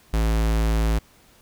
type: tone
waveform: square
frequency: 55 Hz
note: A1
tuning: in tune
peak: -19 dBFS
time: 0.13-0.99 s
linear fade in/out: 10 ms
effects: pink hiss -55 dBFS RMS until 1.41 s

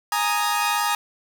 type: chord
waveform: sawtooth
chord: Ab suspended second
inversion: none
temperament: equal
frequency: 830.6 / 932.3 / 1244.5 Hz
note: Ab5 / Bb5 / Eb6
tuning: 0 / 0 / 0 cents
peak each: -21 dBFS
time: 0.12-0.95 s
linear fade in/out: 2 ms
effects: none

